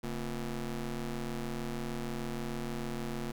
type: ring-modulated tone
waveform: 25% pulse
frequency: 123.47 Hz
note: B2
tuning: in tune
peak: -28 dBFS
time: 0.03-3.32 s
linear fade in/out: 10 ms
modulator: 105 Hz
effects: none